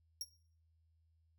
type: tone with exponential decay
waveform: sawtooth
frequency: 5588 Hz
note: F8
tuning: in tune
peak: -33 dBFS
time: 0.21-0.29 s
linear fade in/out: 2 ms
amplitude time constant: 16 ms
effects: noise-tail reverb RT60 0.5 s tail -17 dB re dry + added 81 Hz sine -70 dBFS peak until 1.38 s